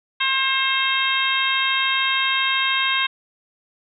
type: harmonic tone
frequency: 533 Hz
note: C5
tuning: 32 cents sharp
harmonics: 2 / 3 / 4 / 5 / 6 / 7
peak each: -25 / -25 / -25 / -25 / -25 / -25 dBFS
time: 0.2-3.07 s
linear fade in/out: 10 ms
effects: none